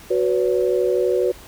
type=chord; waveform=sine; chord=F# suspended fourth; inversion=none; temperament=equal with one note detuned; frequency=370 / 493.9 / 566.3 Hz; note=F#4 / B4 / C#5; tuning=0 / 0 / +37 cents; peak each=-19 / -20 / -24 dBFS; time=0.1-1.32 s; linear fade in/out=10 ms; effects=pink hiss -43 dBFS RMS until 1.47 s